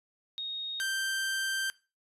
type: tone pair in turn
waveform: sine / sawtooth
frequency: 3729 / 1567.9 Hz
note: A#7 / G6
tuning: 0 / 0 cents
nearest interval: octave + minor third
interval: 1500 cents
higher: first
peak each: -33 / -26 dBFS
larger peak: second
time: 0.38-0.8 / 0.8-1.7 s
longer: second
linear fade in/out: 0 ms
effects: noise-tail reverb RT60 0.3 s tail -20 dB re dry + resampled to 32000 Hz